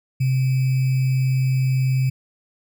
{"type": "tone with sample-and-hold", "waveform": "sine", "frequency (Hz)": 130.81, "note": "C3", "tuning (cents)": 0, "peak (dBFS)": -16, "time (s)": [0.2, 2.1], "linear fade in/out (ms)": 10, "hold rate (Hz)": 2450, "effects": []}